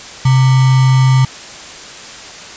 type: tone with sample-and-hold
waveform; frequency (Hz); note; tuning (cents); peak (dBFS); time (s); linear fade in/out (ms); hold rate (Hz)
sine; 130.81; C3; 0; -6; 0.25-1.25; 5; 1050
effects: white hiss -31 dBFS RMS until 2.56 s + resampled to 16000 Hz